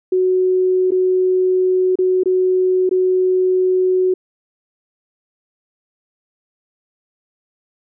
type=tone with dropouts; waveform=sine; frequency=370 Hz; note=F#4; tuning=in tune; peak=-12 dBFS; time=0.12-4.14 s; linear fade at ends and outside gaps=5 ms; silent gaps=0.908-0.918 / 1.956-1.987 / 2.235-2.257 / 2.893-2.911 s; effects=none